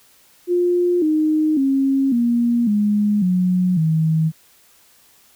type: tone with pitch steps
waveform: sine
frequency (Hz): 353.5 / 309.5 / 271 / 237.3 / 207.8 / 181.93 / 159.3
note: F4 / D#4 / C#4 / A#3 / G#3 / F#3 / D#3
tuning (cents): +21 / -9 / -39 / +31 / +1 / -29 / +41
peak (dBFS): -14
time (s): 0.47-4.32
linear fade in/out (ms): 50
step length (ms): 550
effects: white hiss -53 dBFS RMS until 5.35 s